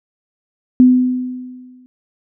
sine tone with exponential decay, 252.3 Hz, B3, 37 cents sharp, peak -3 dBFS, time 0.8-1.86 s, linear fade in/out 0 ms, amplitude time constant 230 ms, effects none

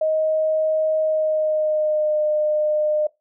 sine tone with pitch glide, 627 to 607 Hz, D#5 to D#5, +13 to -43 cents, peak -17 dBFS, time 0.01-3.07 s, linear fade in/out 5 ms, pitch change -56 cents, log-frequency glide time 1-2.22 s, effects noise-tail reverb RT60 0.2 s tail -21 dB re dry

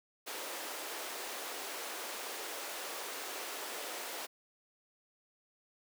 pink high-pass noise, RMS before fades -42 dBFS, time 0.26-4.27 s, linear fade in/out 20 ms, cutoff 380 Hz, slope 24 dB/octave, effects none

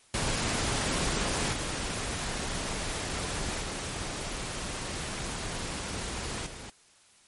pink noise with level steps, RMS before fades -29 / -33 / -35 / -43 dBFS, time 0.14-6.7 s, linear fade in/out 2 ms, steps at 1.53 / 3.62 / 6.46 s, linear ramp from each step 5 ms, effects white hiss -60 dBFS RMS until 7.27 s + MP3 48 kbps

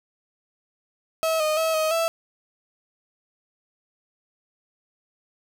35% pulse tone with pitch steps, 645 / 617 / 645 / 629 / 661 Hz, E5 / D#5 / E5 / D#5 / E5, -38 / -15 / -38 / +19 / +5 cents, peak -19 dBFS, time 1.23-2.08 s, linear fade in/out 0 ms, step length 170 ms, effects none

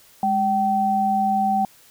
sine tone pair together, 206.4 / 770 Hz, G#3 / G5, -10 / -31 cents, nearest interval octave + major seventh, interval 2279 cents, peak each -24 / -18 dBFS, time 0.23-1.65 s, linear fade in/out 2 ms, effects white hiss -52 dBFS RMS until 1.9 s

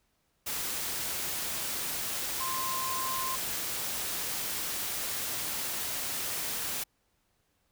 sine tone in noise, 1046.5 Hz, C6, in tune, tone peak -33 dBFS, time 2.4-3.36 s, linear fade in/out 10 ms, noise white, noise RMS -34 dBFS, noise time 0.46-6.84 s, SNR -2 dB, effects pink hiss -74 dBFS RMS until 7.71 s

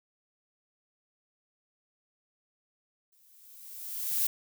violet noise with exponential growth, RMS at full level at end -26 dBFS, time 3.12-4.27 s, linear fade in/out 5 ms, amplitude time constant 250 ms, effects none

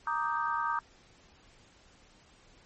sine chord, Eb major seventh, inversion second, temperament equal, 932.3 / 1174.7 / 1244.5 / 1568 Hz, Bb5 / D6 / Eb6 / G6, 0 / 0 / 0 / 0 cents, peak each -33 / -35 / -33 / -36 dBFS, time 0.07-0.79 s, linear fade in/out 2 ms, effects pink hiss -60 dBFS RMS until 2.65 s + MP3 32 kbps

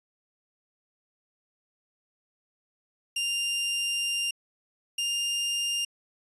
sawtooth tone pair in turn, 2794 / 2805 Hz, F7 / F7, 0 / +7 cents, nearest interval unison, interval 7 cents, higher second, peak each -23 dBFS, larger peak neither, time 3.16-4.31 / 4.98-5.85 s, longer first, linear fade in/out 5 ms, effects resampled to 24000 Hz

